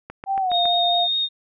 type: click train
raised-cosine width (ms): 0.5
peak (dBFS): -19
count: 5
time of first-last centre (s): 0.1-0.656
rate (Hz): 7.2
type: tone with pitch glide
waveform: sine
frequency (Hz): 780 to 698.9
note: G5 to F5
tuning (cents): -9 to +1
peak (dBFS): -19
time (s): 0.26-1.08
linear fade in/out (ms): 50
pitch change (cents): -190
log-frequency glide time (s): 0.39-0.55
type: tone with vibrato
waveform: sine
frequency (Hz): 3700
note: A#7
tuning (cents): -14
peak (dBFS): -19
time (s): 0.5-1.29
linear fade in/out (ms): 50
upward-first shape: sine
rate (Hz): 4.8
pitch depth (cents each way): 10
effects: none